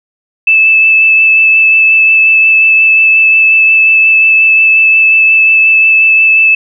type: tone with vibrato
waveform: sine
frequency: 2625 Hz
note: E7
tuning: 8 cents flat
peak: -3 dBFS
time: 0.47-6.55 s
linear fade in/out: 5 ms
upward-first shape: sine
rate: 5.6 Hz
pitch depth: 10 cents each way
effects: none